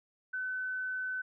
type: tone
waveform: sine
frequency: 1513 Hz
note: F#6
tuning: 38 cents sharp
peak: -33 dBFS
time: 0.33-1.22 s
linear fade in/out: 10 ms
effects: none